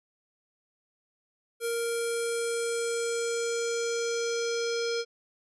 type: tone with low-pass filter sweep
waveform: square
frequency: 466.2 Hz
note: A#4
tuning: in tune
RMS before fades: -30 dBFS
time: 1.6-5.05 s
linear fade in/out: 50 ms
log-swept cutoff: 11000 to 5200 Hz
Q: 3.7
effects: none